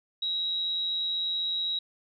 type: tone with amplitude modulation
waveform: sine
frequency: 3844 Hz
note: B7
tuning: 48 cents flat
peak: -25 dBFS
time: 0.22-1.79 s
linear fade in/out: 5 ms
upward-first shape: sine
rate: 177 Hz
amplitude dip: 40%
effects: none